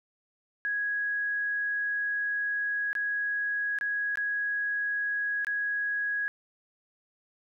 sine tone with dropouts, 1661.2 Hz, G#6, in tune, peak -27 dBFS, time 0.65-6.28 s, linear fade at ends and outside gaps 0 ms, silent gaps 2.93-2.952 / 3.787-3.811 / 4.156-4.173 / 5.447-5.469 s, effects none

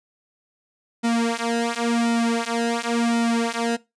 sawtooth tone with flanger, 233.1 Hz, A#3, in tune, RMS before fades -22 dBFS, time 1.03-3.77 s, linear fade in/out 20 ms, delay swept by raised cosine 1.8 to 5.2 ms, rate 0.93 Hz, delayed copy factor -1, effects noise-tail reverb RT60 0.2 s tail -19 dB re dry + resampled to 22050 Hz

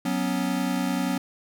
square chord, F# suspended fourth, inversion none, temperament equal, 185 / 246.9 / 277.2 Hz, F#3 / B3 / C#4, 0 / 0 / 0 cents, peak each -29 dBFS, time 0.05-1.18 s, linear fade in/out 5 ms, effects none

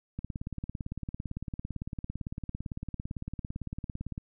click train, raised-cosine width 5 ms, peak -23 dBFS, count 72, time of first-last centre 0.19-4.179 s, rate 17.8 Hz, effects none

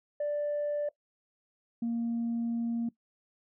sine tone pair in turn, 587.3 / 233.1 Hz, D5 / A#3, 0 / 0 cents, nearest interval octave + major third, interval 1600 cents, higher first, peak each -27 dBFS, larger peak neither, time 0.2-0.89 / 1.82-2.89 s, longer second, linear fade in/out 5 ms, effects noise-tail reverb RT60 0.1 s tail -20 dB re dry + tanh soft clip ceiling -26 dBFS

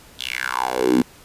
10% pulse tone with high-pass filter sweep, 63 Hz, B1, 35 cents sharp, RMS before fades -21 dBFS, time 0.19-1.02 s, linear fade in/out 5 ms, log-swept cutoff 3600 to 230 Hz, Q 5.2, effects pink hiss -47 dBFS RMS until 1.24 s + resampled to 32000 Hz

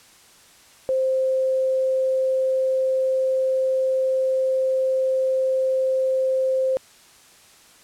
sine tone, 524 Hz, C5, 2 cents sharp, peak -18 dBFS, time 0.89-6.77 s, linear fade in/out 0 ms, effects white hiss -51 dBFS RMS until 7.83 s + low-pass 10000 Hz 12 dB/octave

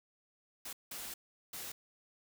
white noise bursts at uneven times, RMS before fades -44 dBFS, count 3, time 0.65-0.73 / 0.91-1.14 / 1.53-1.72 s, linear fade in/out 5 ms, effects none

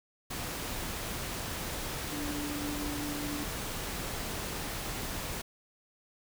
sine tone in noise, 292.9 Hz, D4, 5 cents flat, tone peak -36 dBFS, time 2.12-3.44 s, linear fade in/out 10 ms, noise pink, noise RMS -37 dBFS, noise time 0.3-5.42 s, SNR -2 dB, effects none

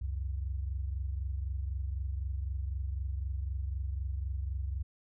sine tone pair together, 66.55 / 90.5 Hz, C2 / F#2, +30 / -38 cents, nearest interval perfect fourth, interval 532 cents, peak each -33 / -39 dBFS, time 0.01-4.83 s, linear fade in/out 10 ms, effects none

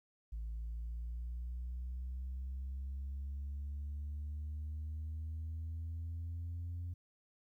sine linear sweep, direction up, 54.8 to 87.31 Hz, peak -37 dBFS, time 0.32-6.94 s, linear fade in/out 10 ms, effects tanh soft clip ceiling -37 dBFS + 13-bit

